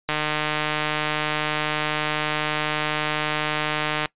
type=click train; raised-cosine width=0.3 ms; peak=-7 dBFS; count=604; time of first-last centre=0.09-4.057 s; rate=152 Hz; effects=noise-tail reverb RT60 0.1 s tail -21 dB re dry + resampled to 8000 Hz